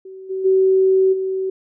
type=tone with level steps; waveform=sine; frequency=380 Hz; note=F#4; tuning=46 cents sharp; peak=-33 / -21 / -11 / -19 dBFS; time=0.05-1.5 s; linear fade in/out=5 ms; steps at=0.29 / 0.44 / 1.12 s; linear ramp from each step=20 ms; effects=none